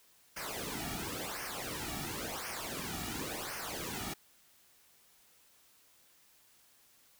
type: noise with flanger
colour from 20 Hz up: pink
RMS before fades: -40 dBFS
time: 0.36-4.14 s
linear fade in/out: 10 ms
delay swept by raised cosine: 0.26 to 1.96 ms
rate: 0.94 Hz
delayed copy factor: -0.8
effects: white hiss -65 dBFS RMS until 7.19 s